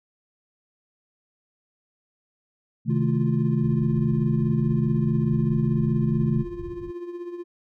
sine chord, A diminished, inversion first, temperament equal with one note detuned, 130.81 / 155.56 / 218.5 Hz, C3 / Eb3 / A3, 0 / 0 / -12 cents, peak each -24 dBFS, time 2.85-6.45 s, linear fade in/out 50 ms
triangle tone with tremolo, 349.2 Hz, F4, in tune, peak -27 dBFS, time 2.89-7.44 s, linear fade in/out 20 ms, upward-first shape triangle, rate 16 Hz, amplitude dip 65%
pink low-pass noise, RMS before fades -39 dBFS, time 3.63-6.91 s, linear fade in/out 2 ms, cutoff 170 Hz, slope 24 dB/octave
effects none

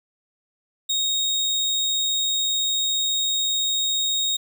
30% pulse tone, 3741 Hz, A#7, 5 cents sharp, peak -18 dBFS, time 0.89-4.37 s, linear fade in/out 10 ms, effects none

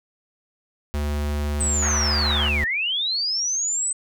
square tone, 73.5 Hz, D2, 2 cents sharp, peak -23 dBFS, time 0.94-2.64 s, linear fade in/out 0 ms
sine linear two-way sweep, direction down then up, 8200 to 1771 to 8200 Hz, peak -21 dBFS, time 1.6-3.93 s, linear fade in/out 10 ms, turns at 2.65 s
white band-pass noise, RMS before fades -30 dBFS, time 1.82-2.49 s, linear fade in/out 5 ms, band 790 to 1800 Hz, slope 24 dB/octave
effects none

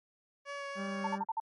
15% pulse tone with vibrato, 563 Hz, C#5, 27 cents sharp, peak -32 dBFS, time 0.45-1.19 s, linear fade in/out 50 ms, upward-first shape sine, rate 3.1 Hz, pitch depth 13 cents each way
harmonic tone, 198 Hz, G3, 18 cents sharp, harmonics 1 / 2 / 3 / 4 / 5 / 6 / 7 / 8 / 9, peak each -37 / -47 / -50 / -51 / -58 / -55 / -54 / -55 / -61 dBFS, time 0.75-1.25 s, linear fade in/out 50 ms
sine tone bursts, 895 Hz, A5, 29 cents sharp, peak -30 dBFS, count 5, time 1.04-1.401 s, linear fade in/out 5 ms, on 33 ms, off 49 ms
effects low-pass 5000 Hz 12 dB/octave + MP3 48 kbps

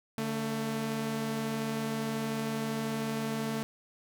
sawtooth tone pair together, 144.18 / 222.7 Hz, D3 / A3, -32 / +21 cents, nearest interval minor sixth, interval 753 cents, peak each -34 / -28 dBFS, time 0.18-3.63 s, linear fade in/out 0 ms, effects none

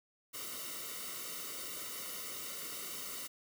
white noise with comb filter, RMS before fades -43 dBFS, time 0.33-3.28 s, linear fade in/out 20 ms, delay 1.2 ms, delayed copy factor -0.85, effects none

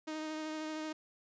sawtooth tone with vibrato, 311.1 Hz, D#4, in tune, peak -34 dBFS, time 0.07-0.93 s, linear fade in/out 10 ms, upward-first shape triangle, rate 13 Hz, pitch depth 18 cents each way, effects resampled to 16000 Hz

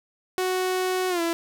sawtooth tone with pitch glide, 370 to 335.4 Hz, F#4 to E4, 0 to +30 cents, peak -19 dBFS, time 0.38-1.33 s, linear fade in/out 0 ms, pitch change -170 cents, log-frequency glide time 1.09-1.21 s, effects none

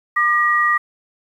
sine tone pair together, 1200 / 1904.9 Hz, D6 / A#6, +37 / +37 cents, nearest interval minor sixth, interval 800 cents, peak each -16 dBFS, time 0.16-0.78 s, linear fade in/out 10 ms, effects 8-bit

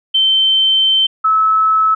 sine tone pair in turn, 3100 / 1298.9 Hz, G7 / E6, -20 / -26 cents, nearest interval octave + minor third, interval 1506 cents, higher first, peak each -9 dBFS, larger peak neither, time 0.14-1.07 / 1.24-1.95 s, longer first, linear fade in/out 10 ms, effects none

